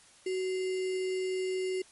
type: tone with sample-and-hold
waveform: sine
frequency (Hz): 373.6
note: F#4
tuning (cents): +17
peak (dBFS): -29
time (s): 0.26-1.82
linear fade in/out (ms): 5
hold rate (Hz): 2450
effects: white hiss -58 dBFS RMS until 1.91 s + MP3 48 kbps